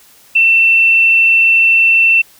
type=tone; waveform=sine; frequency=2687 Hz; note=E7; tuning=33 cents sharp; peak=-6 dBFS; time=0.35-2.22 s; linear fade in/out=10 ms; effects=white hiss -45 dBFS RMS until 2.39 s